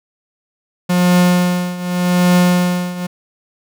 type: tone with tremolo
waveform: 45% pulse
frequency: 178.5 Hz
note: F3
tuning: 38 cents sharp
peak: -8 dBFS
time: 0.89-3.07 s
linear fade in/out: 10 ms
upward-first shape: triangle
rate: 0.85 Hz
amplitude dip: 85%
effects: none